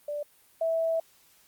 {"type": "tone pair in turn", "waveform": "sine", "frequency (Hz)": [587.3, 654.7], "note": ["D5", "E5"], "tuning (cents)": [0, -12], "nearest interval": "major second", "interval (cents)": 188, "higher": "second", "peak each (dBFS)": [-30, -24], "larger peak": "second", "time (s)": [[0.08, 0.23], [0.61, 1]], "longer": "second", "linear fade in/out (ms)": 5, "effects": ["white hiss -61 dBFS RMS until 1.47 s", "Opus 32 kbps"]}